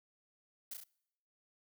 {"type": "noise with echo", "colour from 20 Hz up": "blue", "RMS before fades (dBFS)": -43, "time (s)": [0.71, 0.74], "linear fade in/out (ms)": 5, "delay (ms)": 33, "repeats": 3, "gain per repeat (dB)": -3, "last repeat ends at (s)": 0.839, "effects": ["noise-tail reverb RT60 0.8 s tail -25 dB re dry"]}